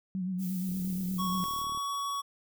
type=tone with vibrato; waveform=sine; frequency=185 Hz; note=F#3; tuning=in tune; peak=-30 dBFS; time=0.15-1.44 s; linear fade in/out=0 ms; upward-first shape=sine; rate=8.5 Hz; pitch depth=57 cents each way
type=noise; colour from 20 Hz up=violet; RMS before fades=-44 dBFS; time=0.38-1.66 s; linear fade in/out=50 ms
type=click train; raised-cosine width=3 ms; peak=-36 dBFS; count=42; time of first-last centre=0.69-1.775 s; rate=37.8 Hz
type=tone with pitch glide; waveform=square; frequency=1108.7 to 1123.5 Hz; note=C#6 to C#6; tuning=0 to +23 cents; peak=-32 dBFS; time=1.18-2.22 s; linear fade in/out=20 ms; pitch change=+23 cents; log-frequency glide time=1.36-1.79 s
effects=none